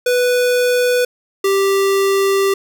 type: tone pair in turn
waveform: square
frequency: 493.9 / 392 Hz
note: B4 / G4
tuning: 0 / 0 cents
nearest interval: major third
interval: 400 cents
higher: first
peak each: -13 dBFS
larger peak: neither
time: 0.06-1.05 / 1.44-2.54 s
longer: second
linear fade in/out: 5 ms
effects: none